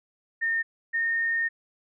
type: tone pair in turn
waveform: sine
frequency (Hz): 1824 / 1834.6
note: A#6 / A#6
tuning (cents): -38 / -28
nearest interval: unison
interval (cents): 10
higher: second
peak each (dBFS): -23 / -23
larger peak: neither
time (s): 0.41-0.63 / 0.93-1.49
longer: second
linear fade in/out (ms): 20
effects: none